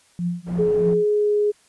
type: tone with tremolo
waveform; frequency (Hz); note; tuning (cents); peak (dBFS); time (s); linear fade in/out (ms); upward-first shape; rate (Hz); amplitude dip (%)
sine; 174.61; F3; 0; -19; 0.19-1.05; 0; triangle; 3.2; 100
type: low-pass noise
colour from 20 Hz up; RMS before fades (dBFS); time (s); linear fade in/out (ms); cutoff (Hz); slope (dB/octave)
white; -36; 0.46-0.95; 20; 480; 12
type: tone with pitch glide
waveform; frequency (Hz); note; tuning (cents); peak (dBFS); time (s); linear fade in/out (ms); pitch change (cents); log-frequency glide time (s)
sine; 422.7 to 416.2; G#4 to G#4; +31 to +4; -16; 0.58-1.52; 20; -27; 0.75-1.32
effects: white hiss -57 dBFS RMS until 1.68 s + resampled to 24000 Hz